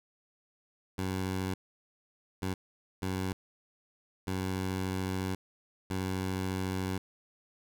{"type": "tone bursts at uneven times", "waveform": "15% pulse", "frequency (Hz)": 93.9, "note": "F#2", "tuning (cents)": 26, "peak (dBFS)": -25, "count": 5, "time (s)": [[0.98, 1.54], [2.42, 2.54], [3.02, 3.33], [4.27, 5.35], [5.9, 6.98]], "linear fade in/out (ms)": 5, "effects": []}